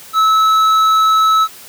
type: tone with hard clipping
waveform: triangle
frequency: 1300 Hz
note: E6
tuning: 24 cents flat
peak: -10 dBFS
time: 0.13-1.48 s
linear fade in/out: 50 ms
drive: 10 dB
effects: white hiss -37 dBFS RMS until 1.68 s + high-pass 60 Hz 12 dB/octave